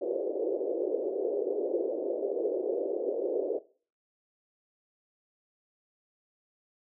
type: band-pass noise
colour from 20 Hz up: white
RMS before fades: -31 dBFS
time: 0.01-3.59 s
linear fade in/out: 10 ms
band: 350 to 530 Hz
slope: 48 dB/octave
effects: noise-tail reverb RT60 0.4 s tail -18 dB re dry